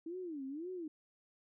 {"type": "tone with vibrato", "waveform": "sine", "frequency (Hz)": 314.1, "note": "D#4", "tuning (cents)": 16, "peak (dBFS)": -40, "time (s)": [0.06, 0.88], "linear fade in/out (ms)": 5, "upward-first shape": "sine", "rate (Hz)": 1.9, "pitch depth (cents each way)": 290, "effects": []}